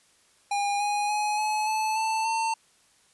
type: tone with pitch steps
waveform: square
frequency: 811 / 825.2 / 839.6 / 854.3 / 869.2 / 884.4 / 899.9 Hz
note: G#5 / G#5 / G#5 / G#5 / A5 / A5 / A5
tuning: -41 / -11 / +19 / +49 / -21 / +9 / +39 cents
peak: -25 dBFS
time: 0.51-2.54 s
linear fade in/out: 5 ms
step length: 290 ms
effects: white hiss -62 dBFS RMS until 3.13 s + resampled to 24000 Hz